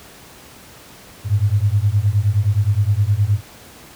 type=beating tone pair; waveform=sine; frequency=98 / 107.6 Hz; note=G2 / A2; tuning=0 / -38 cents; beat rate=9.6 Hz; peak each=-16 dBFS; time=1.24-3.41 s; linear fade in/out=50 ms; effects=pink hiss -42 dBFS RMS until 3.95 s + high-pass 60 Hz 12 dB/octave